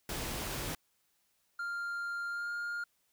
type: noise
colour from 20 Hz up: pink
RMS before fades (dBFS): -38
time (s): 0.09-0.75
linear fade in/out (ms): 2
type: tone with pitch glide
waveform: triangle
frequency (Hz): 1396.9 to 1412.3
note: F6 to F6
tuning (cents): 0 to +19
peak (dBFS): -33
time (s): 1.59-2.84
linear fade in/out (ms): 5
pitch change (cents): +19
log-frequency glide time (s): 2.29-2.51
effects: white hiss -75 dBFS RMS until 3.12 s